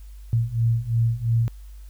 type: beating tone pair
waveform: sine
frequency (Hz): 113.9 / 116.8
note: A#2 / A#2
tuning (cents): -40 / +4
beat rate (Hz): 2.9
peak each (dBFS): -23 / -21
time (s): 0.33-1.48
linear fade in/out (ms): 0
effects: added 50 Hz sine -38 dBFS peak until 1.89 s + white hiss -59 dBFS RMS until 1.89 s